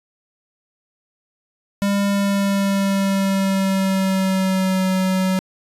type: tone with pitch glide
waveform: square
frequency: 200 to 187.69 Hz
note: G3 to F#3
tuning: +35 to +25 cents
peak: -17 dBFS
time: 1.82-5.39 s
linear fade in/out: 0 ms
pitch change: -110 cents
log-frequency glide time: 2.09-4.87 s
effects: resampled to 32000 Hz